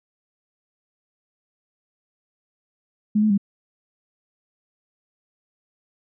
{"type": "tone with pitch steps", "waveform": "sine", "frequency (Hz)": [210.9, 215.1, 199.8], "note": ["G#3", "A3", "G3"], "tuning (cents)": [27, -39, 33], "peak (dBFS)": -15, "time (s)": [3.15, 3.378], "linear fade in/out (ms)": 10, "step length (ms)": 76, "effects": []}